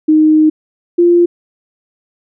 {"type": "tone pair in turn", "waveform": "sine", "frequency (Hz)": [310, 347], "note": ["D#4", "F4"], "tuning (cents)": [-6, -11], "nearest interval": "major second", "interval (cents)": 195, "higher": "second", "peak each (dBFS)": -5, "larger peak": "neither", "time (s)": [[0.08, 0.5], [0.98, 1.26]], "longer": "first", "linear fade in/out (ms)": 10, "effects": []}